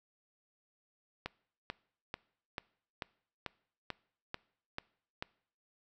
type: click train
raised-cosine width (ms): 0.3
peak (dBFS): -21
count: 10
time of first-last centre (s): 1.26-5.225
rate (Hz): 2.27
effects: noise-tail reverb RT60 0.6 s tail -23 dB re dry

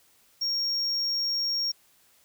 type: tone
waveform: triangle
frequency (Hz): 5560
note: F8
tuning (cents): -9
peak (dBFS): -24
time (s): 0.41-1.72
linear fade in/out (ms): 10
effects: white hiss -62 dBFS RMS until 2.24 s

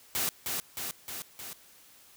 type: noise with echo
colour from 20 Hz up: white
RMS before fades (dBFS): -30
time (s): 0.15-0.29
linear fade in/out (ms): 0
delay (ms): 310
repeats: 4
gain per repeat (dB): -3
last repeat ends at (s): 1.53
effects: white hiss -57 dBFS RMS until 2.16 s

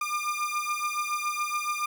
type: beating tone pair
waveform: 30% pulse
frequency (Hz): 1200 / 1207.1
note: D6 / D6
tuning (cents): +37 / +47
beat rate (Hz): 7.1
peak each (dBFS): -28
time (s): 0.01-1.86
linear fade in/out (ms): 5
effects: none

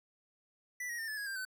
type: tone with pitch steps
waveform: square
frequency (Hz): 1975.5 / 1890.7 / 1809.4 / 1731.7 / 1657.4 / 1586.2 / 1518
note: B6 / A#6 / A6 / A6 / G#6 / G6 / F#6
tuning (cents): 0 / +24 / +48 / -28 / -4 / +20 / +44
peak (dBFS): -38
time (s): 0.8-1.451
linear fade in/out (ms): 5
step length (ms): 93
effects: none

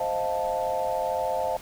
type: chord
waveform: sine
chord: F dominant seventh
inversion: second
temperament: equal with one note detuned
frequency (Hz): 523.3 / 625.1 / 698.5 / 880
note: C5 / Eb5 / F5 / A5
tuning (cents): 0 / +8 / 0 / 0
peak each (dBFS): -30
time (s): 0-1.57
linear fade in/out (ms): 5
effects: pink hiss -45 dBFS RMS until 1.61 s

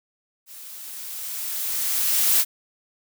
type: noise with level ramp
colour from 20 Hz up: blue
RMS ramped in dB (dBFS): -42 to -17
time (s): 0.46-2.45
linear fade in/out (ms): 50
effects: none

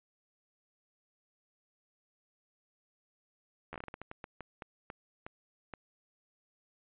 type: slowing click train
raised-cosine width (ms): 0.5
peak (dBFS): -27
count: 16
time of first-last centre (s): 3.73-5.737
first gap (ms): 12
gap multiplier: 1.3
effects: resampled to 8000 Hz

